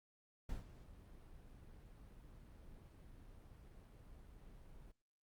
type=noise with ADSR envelope; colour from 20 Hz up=brown; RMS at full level=-44 dBFS; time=0.49-4.92 s; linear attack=4 ms; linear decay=140 ms; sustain=-14 dB; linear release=11 ms; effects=Opus 48 kbps